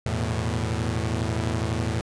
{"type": "chord", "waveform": "sawtooth", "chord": "E suspended fourth", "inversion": "none", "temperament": "equal with one note detuned", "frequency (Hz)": [82.41, 110, 122.05], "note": ["E2", "A2", "B2"], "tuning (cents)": [0, 0, -20], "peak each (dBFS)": [-25, -23, -27], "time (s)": [0.06, 2.01], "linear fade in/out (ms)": 0, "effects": ["resampled to 22050 Hz"]}